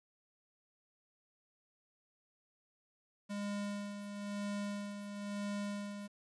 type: tone with tremolo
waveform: square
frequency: 203.6 Hz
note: G#3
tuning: 34 cents flat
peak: -37 dBFS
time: 3.29-6.08 s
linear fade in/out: 20 ms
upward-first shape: sine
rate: 1 Hz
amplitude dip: 55%
effects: resampled to 22050 Hz + 11-bit